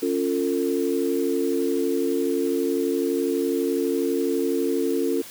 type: chord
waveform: sine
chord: Db augmented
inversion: none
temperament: equal with one note detuned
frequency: 277.2 / 349.2 / 449.5 Hz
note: Db4 / F4 / A4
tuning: 0 / 0 / +37 cents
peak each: -25 dBFS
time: 0.02-5.22 s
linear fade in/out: 10 ms
effects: white hiss -41 dBFS RMS until 5.3 s